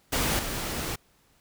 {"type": "noise with level steps", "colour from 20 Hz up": "pink", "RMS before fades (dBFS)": [-26, -32], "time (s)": [0.12, 0.96], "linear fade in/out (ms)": 10, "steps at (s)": 0.39, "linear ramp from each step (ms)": 2, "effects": ["pink hiss -64 dBFS RMS until 1.4 s"]}